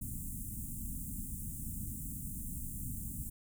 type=band-stop noise; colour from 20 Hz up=pink; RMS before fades=-41 dBFS; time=0.01-3.3 s; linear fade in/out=10 ms; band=260 to 7800 Hz; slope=48 dB/octave; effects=none